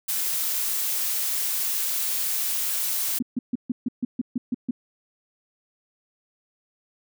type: noise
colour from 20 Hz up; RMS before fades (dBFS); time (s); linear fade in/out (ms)
blue; -26; 0.08-3.19; 10
type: tone bursts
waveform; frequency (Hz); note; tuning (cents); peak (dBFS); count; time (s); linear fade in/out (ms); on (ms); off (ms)
sine; 245.7; B3; -9; -21; 10; 3.2-4.71; 5; 25; 140
effects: none